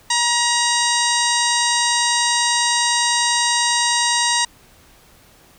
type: harmonic tone with a mistuned harmonic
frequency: 950 Hz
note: A#5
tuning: 33 cents sharp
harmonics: 1 / 2 / 3 / 4 / 5 / 6 / 7 / 8 / 9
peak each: -21 / -23 / -26 / -23 / -25 / -25 / -27 / -27 / -26 dBFS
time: 0.1-4.45 s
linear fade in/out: 5 ms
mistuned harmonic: 7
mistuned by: -58 cents
effects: pink hiss -50 dBFS RMS until 5.58 s